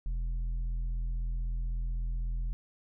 triangle tone with tanh clipping, 41.93 Hz, E1, 30 cents sharp, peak -31 dBFS, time 0.06-2.53 s, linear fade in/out 0 ms, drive 10 dB, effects none

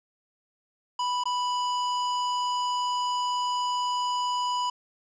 square tone with dropouts, 987.8 Hz, B5, in tune, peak -26 dBFS, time 0.99-4.7 s, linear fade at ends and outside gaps 5 ms, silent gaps 1.238-1.255 s, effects resampled to 16000 Hz + 9-bit

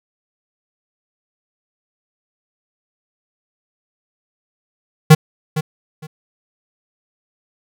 square tone with echo, 155.3 Hz, D#3, 3 cents flat, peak -3 dBFS, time 5.1-5.15 s, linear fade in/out 10 ms, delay 460 ms, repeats 2, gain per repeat -14 dB, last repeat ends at 6.07 s, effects none

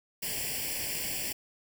white noise with comb filter, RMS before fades -34 dBFS, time 0.22-1.33 s, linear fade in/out 10 ms, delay 0.39 ms, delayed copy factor +0.95, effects none

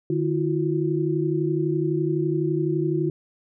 sine tone cluster, 151.1 / 329.6 / 361.5 Hz, D3 / E4 / F#4, +50 / 0 / -40 cents, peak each -25 dBFS, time 0.1-3.1 s, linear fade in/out 2 ms, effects none

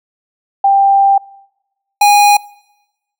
sine / square tone pair in turn, 790 / 821.4 Hz, G5 / G#5, +13 / -19 cents, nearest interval minor second, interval 68 cents, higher second, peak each -6 dBFS, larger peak neither, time 0.64-1.18 / 2.01-2.37 s, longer first, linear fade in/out 5 ms, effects noise-tail reverb RT60 1.0 s tail -25 dB re dry

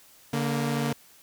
sawtooth tone pair together, 144.14 / 232.7 Hz, D3 / A#3, -32 / -3 cents, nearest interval minor sixth, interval 829 cents, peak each -24 dBFS, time 0.33-0.93 s, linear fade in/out 5 ms, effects white hiss -55 dBFS RMS until 1.22 s

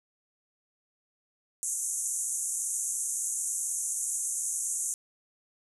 pink band-pass noise, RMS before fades -32 dBFS, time 1.63-4.94 s, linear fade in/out 0 ms, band 6300 to 11000 Hz, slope 96 dB/octave, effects none

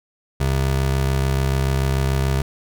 square tone pair together, 66.9 / 133.8 Hz, C2 / C3, +39 / +39 cents, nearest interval octave, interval 1200 cents, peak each -21 dBFS, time 0.4-2.42 s, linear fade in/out 5 ms, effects none

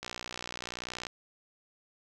click train, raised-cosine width 0.2 ms, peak -20 dBFS, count 64, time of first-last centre 0.03-1.068 s, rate 60.7 Hz, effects none

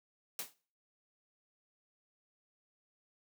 white noise with exponential decay, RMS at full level -35 dBFS, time 0.39-0.54 s, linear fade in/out 2 ms, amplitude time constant 32 ms, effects noise-tail reverb RT60 0.4 s tail -19 dB re dry + high-pass 150 Hz 12 dB/octave

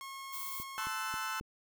sawtooth tone, 1085 Hz, C#6, 37 cents flat, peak -39 dBFS, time 0.01-0.87 s, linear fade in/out 0 ms
violet noise, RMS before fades -42 dBFS, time 0.32-0.64 s, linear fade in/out 20 ms
click train, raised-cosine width 3 ms, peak -35 dBFS, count 4, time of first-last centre 0.6-1.411 s, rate 3.7 Hz
35% pulse chord, F# half-diminished seventh, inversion first, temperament equal with one note detuned, 880 / 1046.5 / 1318.5 / 1506.7 Hz, A5 / C6 / E6 / F#6, 0 / 0 / 0 / +31 cents, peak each -41 / -41 / -37 / -39 dBFS, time 0.78-1.4 s, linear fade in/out 0 ms
effects none

